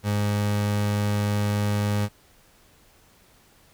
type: tone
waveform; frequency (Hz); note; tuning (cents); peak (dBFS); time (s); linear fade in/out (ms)
30% pulse; 103.4; G#2; -7; -19; 0.03-2.09; 50
effects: pink hiss -57 dBFS RMS until 3.73 s